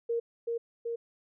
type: tone with echo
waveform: sine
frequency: 466 Hz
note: A#4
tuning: 1 cent flat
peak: -27 dBFS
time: 0.09-0.2 s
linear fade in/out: 10 ms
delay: 380 ms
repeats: 2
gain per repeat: -2 dB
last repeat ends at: 0.96 s
effects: none